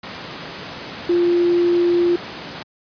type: tone in noise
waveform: sine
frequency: 348 Hz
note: F4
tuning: 6 cents flat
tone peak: -13 dBFS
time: 1.09-2.16 s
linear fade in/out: 5 ms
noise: pink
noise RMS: -31 dBFS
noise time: 0.03-2.63 s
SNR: +15 dB
effects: high-pass 150 Hz 12 dB/octave + resampled to 11025 Hz